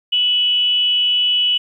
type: tone with frequency modulation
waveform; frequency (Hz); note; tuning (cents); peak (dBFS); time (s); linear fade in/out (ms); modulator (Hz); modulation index
sine; 2960; F#7; 0; -13; 0.12-1.58; 10; 382; 0.24
effects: 9-bit